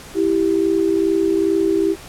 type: tone pair together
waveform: sine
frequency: 329.6 / 392 Hz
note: E4 / G4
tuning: 0 / 0 cents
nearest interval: minor third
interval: 300 cents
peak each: -17 dBFS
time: 0.14-1.96 s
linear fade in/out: 50 ms
effects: pink hiss -38 dBFS RMS until 2.08 s + low-pass 12000 Hz 12 dB/octave